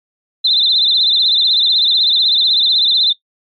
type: tone with vibrato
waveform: sine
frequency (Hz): 3818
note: A#7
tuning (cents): +41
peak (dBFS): -9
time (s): 0.44-3.13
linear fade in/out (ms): 10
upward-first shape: sine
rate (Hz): 16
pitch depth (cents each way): 140
effects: noise-tail reverb RT60 0.1 s tail -18 dB re dry + MP3 96 kbps